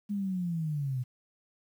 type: linear sweep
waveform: sine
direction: down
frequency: 207.7 to 122.7 Hz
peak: -29 dBFS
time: 0.09-1.04 s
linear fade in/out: 20 ms
effects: 10-bit